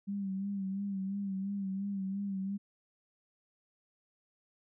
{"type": "tone with vibrato", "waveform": "sine", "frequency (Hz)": 196, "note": "G3", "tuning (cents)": 0, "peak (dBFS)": -33, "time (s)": [0.07, 2.58], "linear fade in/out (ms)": 20, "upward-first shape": "sine", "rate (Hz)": 2.9, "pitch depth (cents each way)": 50, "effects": []}